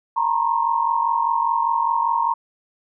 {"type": "tone cluster", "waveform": "sine", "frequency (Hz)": [922, 967, 1075], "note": ["A#5", "B5", "C6"], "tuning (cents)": [-19, -37, 47], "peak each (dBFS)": [-20, -23, -23], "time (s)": [0.16, 2.34], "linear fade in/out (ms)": 10, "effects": []}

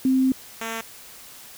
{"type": "tone pair in turn", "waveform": ["sine", "5% pulse"], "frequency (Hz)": [261.6, 226], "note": ["C4", "A3"], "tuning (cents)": [0, 47], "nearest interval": "minor third", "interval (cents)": 253, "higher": "first", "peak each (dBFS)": [-16, -17], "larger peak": "first", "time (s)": [[0.05, 0.32], [0.61, 0.81]], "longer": "first", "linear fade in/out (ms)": 2, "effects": ["white hiss -44 dBFS RMS until 1.57 s"]}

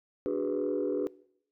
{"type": "chord", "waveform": "sine", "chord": "G# half-diminished seventh", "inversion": "second", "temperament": "equal with one note detuned", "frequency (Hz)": [293.7, 373.2, 415.3, 493.9], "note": ["D4", "F#4", "G#4", "B4"], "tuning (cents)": [0, 15, 0, 0], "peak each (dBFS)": -32, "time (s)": [0.26, 1.07], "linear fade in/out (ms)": 0, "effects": ["noise-tail reverb RT60 0.7 s tail -23 dB re dry", "tanh soft clip ceiling -22 dBFS"]}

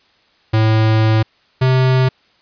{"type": "tone pair in turn", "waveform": "square", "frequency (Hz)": [110, 129.71], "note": ["A2", "C3"], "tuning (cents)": [0, -15], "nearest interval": "minor third", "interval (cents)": 285, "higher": "second", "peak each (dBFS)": -11, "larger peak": "neither", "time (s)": [[0.53, 1.23], [1.61, 2.09]], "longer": "first", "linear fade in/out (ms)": 10, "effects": ["white hiss -55 dBFS RMS until 2.41 s", "resampled to 11025 Hz"]}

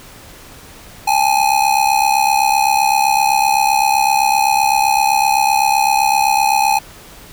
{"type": "ring-modulated tone", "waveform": "square", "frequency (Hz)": 837, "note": "G#5", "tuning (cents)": 13, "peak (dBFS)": -9, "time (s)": [1.07, 6.79], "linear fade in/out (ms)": 10, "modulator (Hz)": 33.9, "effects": ["pink hiss -39 dBFS RMS until 7.32 s"]}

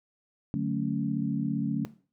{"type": "chord", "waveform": "sine", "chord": "D major seventh", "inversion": "none", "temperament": "equal", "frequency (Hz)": [146.83, 185, 220, 277.2], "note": ["D3", "F#3", "A3", "C#4"], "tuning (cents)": [0, 0, 0, 0], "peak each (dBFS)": -32, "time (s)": [0.54, 1.85], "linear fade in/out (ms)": 0, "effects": ["noise-tail reverb RT60 0.4 s tail -17 dB re dry"]}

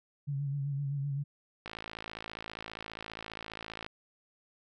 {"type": "tone with vibrato", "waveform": "sine", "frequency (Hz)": 140.6, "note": "C#3", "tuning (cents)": 25, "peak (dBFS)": -31, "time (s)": [0.27, 1.24], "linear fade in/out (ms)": 20, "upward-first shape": "sine", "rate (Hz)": 7.8, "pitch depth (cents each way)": 45}
{"type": "click train", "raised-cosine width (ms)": 0.3, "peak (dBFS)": -24, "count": 122, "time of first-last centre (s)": [1.66, 3.864], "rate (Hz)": 54.9}
{"effects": []}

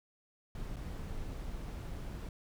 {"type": "noise with dropouts", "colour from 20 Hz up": "brown", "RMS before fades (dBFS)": -41, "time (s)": [0.55, 2.29], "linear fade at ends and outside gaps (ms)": 2, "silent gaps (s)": [0.76, 0.766], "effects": []}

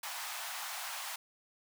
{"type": "high-pass noise", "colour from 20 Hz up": "pink", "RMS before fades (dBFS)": -41, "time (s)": [0.03, 1.16], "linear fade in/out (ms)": 5, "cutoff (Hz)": 710, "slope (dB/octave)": 48, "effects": []}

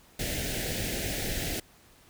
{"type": "band-stop noise", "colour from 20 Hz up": "pink", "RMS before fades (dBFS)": -32, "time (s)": [0.19, 1.6], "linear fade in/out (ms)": 5, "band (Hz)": [750, 1600], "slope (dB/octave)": 48, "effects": ["pink hiss -58 dBFS RMS until 2.09 s"]}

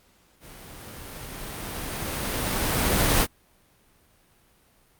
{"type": "noise with level ramp", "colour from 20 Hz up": "pink", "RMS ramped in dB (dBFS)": [-46, -19], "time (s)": [0.4, 3.27], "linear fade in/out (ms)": 50, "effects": ["pink hiss -61 dBFS RMS until 4.99 s", "Opus 48 kbps"]}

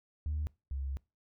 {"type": "tone pair in turn", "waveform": "sine", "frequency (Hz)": [75.4, 67.98], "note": ["D2", "C#2"], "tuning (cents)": [46, -33], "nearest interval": "major second", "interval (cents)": 179, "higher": "first", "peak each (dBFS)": [-30, -33], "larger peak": "first", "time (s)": [[0.26, 0.47], [0.71, 0.97]], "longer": "second", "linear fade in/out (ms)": 0, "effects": ["noise-tail reverb RT60 0.3 s tail -25 dB re dry", "tanh soft clip ceiling -28 dBFS"]}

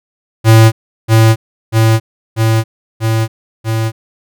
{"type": "tone with echo", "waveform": "square", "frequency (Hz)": 111.9, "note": "A2", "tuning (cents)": 30, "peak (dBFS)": -3, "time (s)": [0.44, 0.72], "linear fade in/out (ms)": 50, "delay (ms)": 640, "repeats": 5, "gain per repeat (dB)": -2, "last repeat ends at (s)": 3.92, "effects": []}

